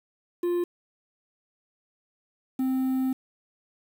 triangle tone pair in turn, 350 / 261.1 Hz, F4 / C4, +4 / -3 cents, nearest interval perfect fourth, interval 507 cents, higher first, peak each -21 dBFS, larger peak neither, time 0.43-0.64 / 2.59-3.13 s, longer second, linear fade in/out 5 ms, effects 8-bit

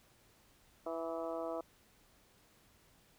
harmonic tone with a mistuned harmonic, 164.81 Hz, E3, in tune, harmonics 2 / 3 / 4 / 5 / 6 / 7 / 8, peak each -44 / -43 / -40 / -51 / -50 / -50 / -52 dBFS, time 0.86-1.61 s, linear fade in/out 5 ms, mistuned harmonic 8, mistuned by -32 cents, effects pink hiss -67 dBFS RMS until 3.18 s

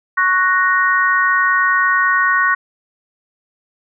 sine chord, F# major, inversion second, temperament equal, 1108.7 / 1480 / 1864.7 Hz, C#6 / F#6 / A#6, 0 / 0 / 0 cents, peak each -16 dBFS, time 0.17-2.55 s, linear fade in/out 10 ms, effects none

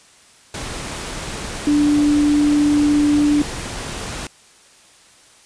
sine tone in noise, 293.7 Hz, D4, in tune, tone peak -12 dBFS, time 1.67-3.42 s, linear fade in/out 2 ms, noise pink, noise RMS -28 dBFS, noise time 0.54-4.27 s, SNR +13 dB, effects white hiss -49 dBFS RMS until 5.45 s + resampled to 22050 Hz

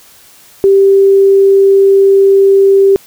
sine tone, 392 Hz, G4, in tune, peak -3 dBFS, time 0.64-2.96 s, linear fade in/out 0 ms, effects white hiss -41 dBFS RMS until 3.06 s

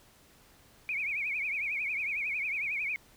sine tone with vibrato, 2340 Hz, D7, 7 cents flat, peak -30 dBFS, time 0.89-2.96 s, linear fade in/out 0 ms, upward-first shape triangle, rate 11 Hz, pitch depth 170 cents each way, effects pink hiss -60 dBFS RMS until 3.16 s

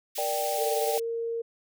white high-pass noise, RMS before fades -35 dBFS, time 0.15-1 s, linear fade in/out 10 ms, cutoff 2100 Hz, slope 24 dB/octave
sine chord, G minor, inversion first, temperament just, 470.4 / 588 / 784 Hz, Bb4 / D5 / G5, +16 / +2 / 0 cents, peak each -35 / -30 / -30 dBFS, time 0.18-0.98 s, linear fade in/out 2 ms
sine tone with pitch glide, 450.8 to 461.6 Hz, A4 to A#4, +42 to -17 cents, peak -28 dBFS, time 0.58-1.42 s, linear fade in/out 10 ms, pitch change +41 cents, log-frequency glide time 0.78-1.08 s
effects none

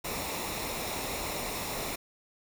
pink noise with comb filter, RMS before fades -35 dBFS, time 0.04-1.96 s, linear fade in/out 10 ms, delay 0.64 ms, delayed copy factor -0.55, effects none

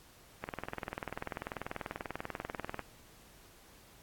click train, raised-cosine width 0.5 ms, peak -22 dBFS, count 49, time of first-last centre 0.44-2.793 s, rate 20.4 Hz, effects pink hiss -59 dBFS RMS until 4.02 s + AAC 64 kbps

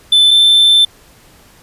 triangle tone pair in turn, 3520 / 3544 Hz, A7 / A7, 0 / +12 cents, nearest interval unison, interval 12 cents, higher second, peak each -4 dBFS, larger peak neither, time 0.12-0.31 / 0.31-0.85 s, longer second, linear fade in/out 5 ms, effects pink hiss -45 dBFS RMS until 1.62 s + resampled to 32000 Hz

